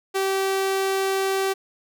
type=tone; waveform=sawtooth; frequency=386.5 Hz; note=G4; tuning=24 cents flat; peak=-17 dBFS; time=0.14-1.54 s; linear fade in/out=20 ms; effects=none